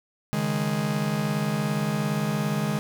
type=chord; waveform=45% pulse; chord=C# suspended second; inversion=none; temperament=just; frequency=138.59 / 155.92 / 207.9 Hz; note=C#3 / D#3 / G#3; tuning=0 / +4 / +2 cents; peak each=-31 / -28 / -27 dBFS; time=0.33-2.79 s; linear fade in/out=0 ms; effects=none